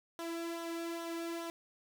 sawtooth tone with flanger, 335.1 Hz, E4, 29 cents sharp, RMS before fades -40 dBFS, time 0.19-1.5 s, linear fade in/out 0 ms, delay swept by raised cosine 0.41 to 2.01 ms, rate 2.4 Hz, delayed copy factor -0.55, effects none

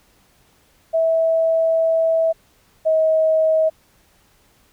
sine tone pair in turn, 652 / 635.6 Hz, E5 / D#5, -19 / +37 cents, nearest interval unison, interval 44 cents, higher first, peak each -14 / -13 dBFS, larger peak second, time 0.93-2.33 / 2.85-3.7 s, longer first, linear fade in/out 20 ms, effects pink hiss -57 dBFS RMS until 4.72 s

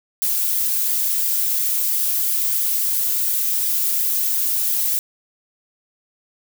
violet noise with flanger, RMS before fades -20 dBFS, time 0.22-4.99 s, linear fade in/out 0 ms, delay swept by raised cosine 0.71 to 5.01 ms, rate 2.9 Hz, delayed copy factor -0.6, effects none

